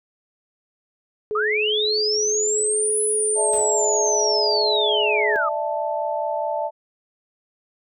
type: tone with pitch glide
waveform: sine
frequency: 425.5 to 422.3 Hz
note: G#4 to G#4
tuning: +42 to +29 cents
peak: -22 dBFS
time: 1.31-5.36 s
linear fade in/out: 0 ms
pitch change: -13 cents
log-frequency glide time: 3.35-4.16 s
type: linear two-way sweep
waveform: sine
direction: up then down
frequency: 1174.7 to 10120 to 1174.7 Hz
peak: -20 dBFS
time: 1.35-5.49 s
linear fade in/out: 5 ms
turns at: 3.02 s
type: chord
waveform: sine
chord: D suspended second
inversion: none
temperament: equal with one note detuned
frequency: 594.5 / 659.3 / 880 Hz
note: D5 / E5 / A5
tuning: +21 / 0 / 0 cents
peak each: -26 dBFS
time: 3.35-6.71 s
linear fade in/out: 50 ms
type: noise with exponential decay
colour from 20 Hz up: pink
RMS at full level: -37 dBFS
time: 3.53-3.85 s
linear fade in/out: 0 ms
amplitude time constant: 68 ms
effects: none